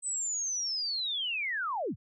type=linear sweep; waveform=sine; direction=down; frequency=8200 to 52.4 Hz; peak=-30 dBFS; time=0.02-1.96 s; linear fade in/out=50 ms; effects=none